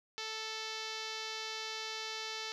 5% pulse tone with low-pass filter, 440 Hz, A4, in tune, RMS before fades -41 dBFS, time 0.18-2.52 s, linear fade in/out 0 ms, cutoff 5300 Hz, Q 1.6, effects none

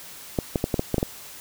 clicks, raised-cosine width 2 ms, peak -8 dBFS, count 8, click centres 0.388 / 0.558 / 0.641 / 0.742 / 0.794 / 0.943 / 0.982 / 1.029 s, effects white hiss -42 dBFS RMS until 1.4 s

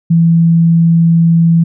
sine tone, 166.6 Hz, E3, 19 cents sharp, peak -5 dBFS, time 0.1-1.64 s, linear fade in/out 10 ms, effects none

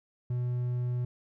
triangle tone, 123.1 Hz, B2, 5 cents flat, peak -26 dBFS, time 0.3-1.05 s, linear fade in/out 5 ms, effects none

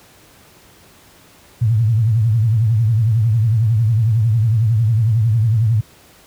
sine tone with vibrato, 111.8 Hz, A2, 28 cents sharp, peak -11 dBFS, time 1.61-5.81 s, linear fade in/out 10 ms, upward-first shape triangle, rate 11 Hz, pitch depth 160 cents each way, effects pink hiss -47 dBFS RMS until 6.26 s + high-pass 60 Hz 12 dB/octave

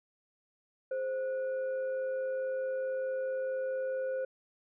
sine tone with frequency modulation, 523.3 Hz, C5, in tune, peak -31 dBFS, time 0.91-4.25 s, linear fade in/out 5 ms, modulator 942 Hz, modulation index 0.33, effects none

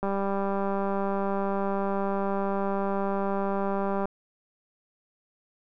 click train, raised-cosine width 1 ms, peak -16 dBFS, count 794, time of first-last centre 0.03-4.055 s, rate 197 Hz, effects none

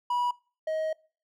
triangle tone pair in turn, 975 / 630.6 Hz, B5 / D#5, -23 / +23 cents, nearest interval minor sixth, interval 754 cents, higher first, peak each -23 / -25 dBFS, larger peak first, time 0.1-0.31 / 0.67-0.93 s, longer second, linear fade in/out 5 ms, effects noise-tail reverb RT60 0.4 s tail -24 dB re dry

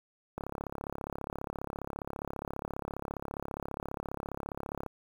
click train, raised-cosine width 1 ms, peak -22 dBFS, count 157, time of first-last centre 0.38-4.863 s, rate 34.8 Hz, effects 8-bit

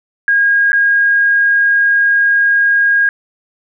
sine tone with dropouts, 1630 Hz, G#6, 33 cents flat, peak -8 dBFS, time 0.28-3.09 s, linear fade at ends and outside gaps 1 ms, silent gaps 0.72-0.73 s, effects none

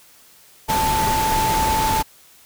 sine tone in noise, 880 Hz, A5, in tune, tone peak -18 dBFS, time 0.68-2.03 s, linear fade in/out 20 ms, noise pink, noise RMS -23 dBFS, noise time 0.68-2.03 s, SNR +2 dB, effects white hiss -50 dBFS RMS until 2.45 s

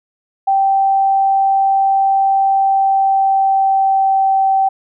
sine tone with pitch glide, 780 to 773.7 Hz, G5 to G5, -9 to -23 cents, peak -10 dBFS, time 0.47-4.69 s, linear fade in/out 10 ms, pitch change -14 cents, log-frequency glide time 2.51-4.54 s, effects none

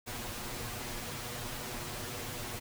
pink noise with comb filter, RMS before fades -40 dBFS, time 0.06-2.6 s, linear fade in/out 20 ms, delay 8.3 ms, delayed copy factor +0.9, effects none

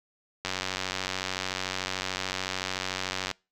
click train, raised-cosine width 0.2 ms, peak -12 dBFS, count 269, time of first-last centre 0.45-3.313 s, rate 93.6 Hz, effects noise-tail reverb RT60 0.3 s tail -26 dB re dry

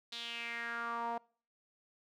sawtooth tone with band-pass filter sweep, 234 Hz, A#3, 7 cents sharp, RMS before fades -40 dBFS, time 0.12-1.18 s, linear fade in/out 5 ms, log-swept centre 3900 to 790 Hz, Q 4.5, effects noise-tail reverb RT60 0.5 s tail -26 dB re dry

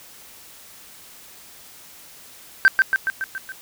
sine tone with echo, 1557 Hz, G6, 12 cents flat, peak -6 dBFS, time 2.65-2.68 s, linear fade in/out 0 ms, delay 140 ms, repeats 6, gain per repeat -4 dB, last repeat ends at 3.52 s, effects tanh soft clip ceiling -7 dBFS + white hiss -45 dBFS RMS until 3.61 s

